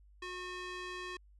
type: tone with band-pass filter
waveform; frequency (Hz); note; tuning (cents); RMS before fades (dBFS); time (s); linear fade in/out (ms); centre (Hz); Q
square; 363; F#4; -33; -43; 0.22-1.17; 5; 2200; 0.8
effects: added 50 Hz sine -58 dBFS peak until 1.39 s + resampled to 24000 Hz